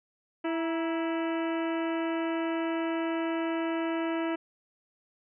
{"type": "harmonic tone with a mistuned harmonic", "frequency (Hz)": 329.6, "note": "E4", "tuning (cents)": 0, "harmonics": [1, 2, 3, 4, 5, 6, 7, 8, 9], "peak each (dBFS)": [-29, -35, -39, -41, -43, -45, -46, -47, -48], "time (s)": [0.44, 4.36], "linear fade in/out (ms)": 10, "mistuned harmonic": 3, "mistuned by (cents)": -55, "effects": []}